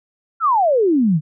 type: exponential sweep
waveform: sine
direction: down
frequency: 1401 to 142.9 Hz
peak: -12 dBFS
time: 0.4-1.21 s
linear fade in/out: 50 ms
effects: none